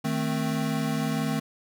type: chord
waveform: square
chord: A diminished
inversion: second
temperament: equal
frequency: 155.56 / 220 / 261.6 Hz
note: Eb3 / A3 / C4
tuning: 0 / 0 / 0 cents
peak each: -30 / -30 / -31 dBFS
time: 0.04-1.4 s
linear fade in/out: 10 ms
effects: none